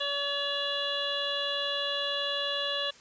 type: harmonic tone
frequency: 569 Hz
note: C#5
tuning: 45 cents sharp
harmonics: 1 / 2 / 3 / 5 / 6 / 7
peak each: -35 / -39 / -37 / -35 / -33 / -38 dBFS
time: 0-2.91 s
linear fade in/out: 10 ms
effects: white hiss -54 dBFS RMS until 3 s + resampled to 16000 Hz